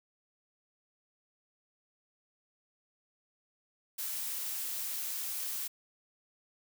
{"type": "noise", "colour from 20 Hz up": "blue", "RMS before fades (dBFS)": -37, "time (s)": [3.98, 5.68], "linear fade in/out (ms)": 10, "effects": []}